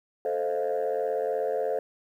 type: chord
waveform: sine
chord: F dominant seventh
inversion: first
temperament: equal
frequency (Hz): 440 / 523.3 / 622.3 / 698.5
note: A4 / C5 / Eb5 / F5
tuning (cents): 0 / 0 / 0 / 0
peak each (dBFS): -28 / -28 / -32 / -32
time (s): 0.25-1.79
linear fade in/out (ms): 2
effects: tanh soft clip ceiling -20 dBFS + 10-bit